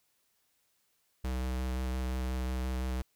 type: tone with vibrato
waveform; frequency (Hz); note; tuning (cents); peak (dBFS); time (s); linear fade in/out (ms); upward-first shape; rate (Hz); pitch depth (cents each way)
square; 63.8; C2; -43; -32; 1.24-3.02; 5; square; 5.7; 10
effects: white hiss -74 dBFS RMS until 3.15 s